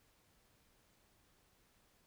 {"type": "silence", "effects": ["pink hiss -72 dBFS RMS until 2.06 s"]}